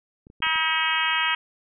clicks, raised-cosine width 3 ms, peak -34 dBFS, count 5, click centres 0.269 / 0.301 / 0.404 / 0.468 / 0.558 s
harmonic tone, 319.6 Hz, D#4, 47 cents sharp, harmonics 3 / 4 / 5 / 6 / 7 / 8 / 9 / 10, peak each -29 / -29 / -29 / -29 / -29 / -29 / -29 / -29 dBFS, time 0.42-1.35 s, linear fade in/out 5 ms
effects none

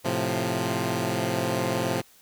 10% pulse chord, F major, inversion first, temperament equal, 110 / 130.81 / 174.61 Hz, A2 / C3 / F3, 0 / 0 / 0 cents, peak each -21 dBFS, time 0.04-2.02 s, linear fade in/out 20 ms, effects white hiss -56 dBFS RMS until 2.21 s

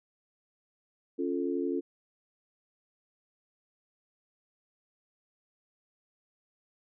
sine chord, Db augmented, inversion none, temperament equal, 277.2 / 349.2 / 440 Hz, Db4 / F4 / A4, 0 / 0 / 0 cents, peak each -32 / -32 / -35 dBFS, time 1.18-1.81 s, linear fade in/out 20 ms, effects none

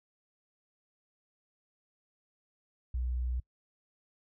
sine tone, 61.74 Hz, B1, in tune, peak -30 dBFS, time 2.94-3.4 s, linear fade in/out 5 ms, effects noise-tail reverb RT60 0.1 s tail -24 dB re dry

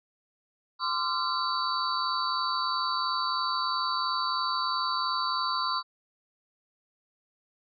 sine tone cluster, 1035 / 1178 / 1367 / 3946 / 4552 Hz, C6 / D6 / F6 / B7 / C#8, -19 / +5 / -37 / -2 / +45 cents, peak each -30 / -33 / -34 / -37 / -33 dBFS, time 0.79-5.83 s, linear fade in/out 50 ms, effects none

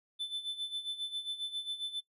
triangle tone with tremolo, 3520 Hz, A7, in tune, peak -31 dBFS, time 0.19-2.01 s, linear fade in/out 20 ms, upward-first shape sine, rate 7.4 Hz, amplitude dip 75%, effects noise-tail reverb RT60 0.1 s tail -21 dB re dry + resampled to 32000 Hz

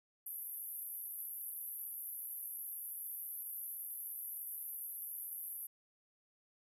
white band-pass noise, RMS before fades -45 dBFS, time 0.26-5.67 s, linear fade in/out 5 ms, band 11000 to 13000 Hz, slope 96 dB/octave, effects none

